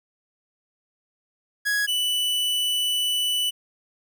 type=tone pair in turn; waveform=45% pulse; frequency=1665 / 2975 Hz; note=G#6 / F#7; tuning=+4 / +9 cents; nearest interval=minor seventh; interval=1005 cents; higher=second; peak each=-21 dBFS; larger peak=neither; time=1.65-1.87 / 1.87-3.51 s; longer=second; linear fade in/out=20 ms; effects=none